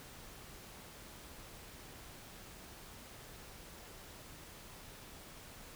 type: silence
effects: pink hiss -53 dBFS RMS until 5.75 s